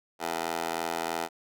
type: tone with high-pass filter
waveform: 15% pulse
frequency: 83.1 Hz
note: E2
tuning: 15 cents sharp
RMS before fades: -32 dBFS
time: 0.19-1.29 s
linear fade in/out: 50 ms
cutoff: 570 Hz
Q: 2
effects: none